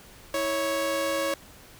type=tone pair together; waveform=sawtooth; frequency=325.2 / 554.4 Hz; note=E4 / C#5; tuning=-23 / 0 cents; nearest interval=major sixth; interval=923 cents; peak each=-29 / -22 dBFS; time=0.34-1.34 s; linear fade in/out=2 ms; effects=pink hiss -50 dBFS RMS until 1.79 s